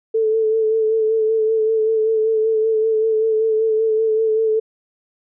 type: tone with vibrato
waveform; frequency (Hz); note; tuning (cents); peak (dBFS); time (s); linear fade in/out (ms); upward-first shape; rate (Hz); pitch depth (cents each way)
sine; 440.5; A4; +2; -14; 0.14-4.6; 10; sine; 5.2; 28
effects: none